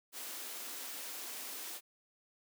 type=high-pass noise; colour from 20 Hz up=white; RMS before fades=-44 dBFS; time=0.12-1.81 s; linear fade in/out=50 ms; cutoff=220 Hz; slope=96 dB/octave; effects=none